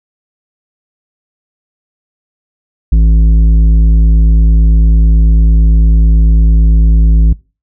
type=tone with tanh clipping; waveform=sine; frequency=54.5 Hz; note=A1; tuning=16 cents flat; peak=-5 dBFS; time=2.92-7.33 s; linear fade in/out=5 ms; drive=9 dB; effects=noise-tail reverb RT60 0.3 s tail -22 dB re dry